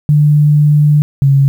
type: tone pair in turn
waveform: sine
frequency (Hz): 148.6 / 138.09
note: D3 / C#3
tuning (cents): +21 / -6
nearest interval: minor second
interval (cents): 127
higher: first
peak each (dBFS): -5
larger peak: neither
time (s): 0.09-1.02 / 1.22-1.48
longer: first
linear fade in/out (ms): 0
effects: 7-bit